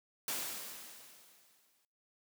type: noise with exponential decay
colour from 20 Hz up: white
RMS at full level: -36 dBFS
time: 0.28-1.85 s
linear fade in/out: 1 ms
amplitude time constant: 340 ms
effects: noise-tail reverb RT60 0.5 s tail -24 dB re dry + high-pass 150 Hz 12 dB/octave